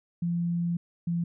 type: tone pair in turn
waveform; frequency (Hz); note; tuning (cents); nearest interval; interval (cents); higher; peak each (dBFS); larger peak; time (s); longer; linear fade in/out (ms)
sine; 171.7 / 170.61; F3 / F3; -29 / -40; unison; 11; first; -25; neither; 0.22-0.77 / 1.07-1.24; first; 5
effects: none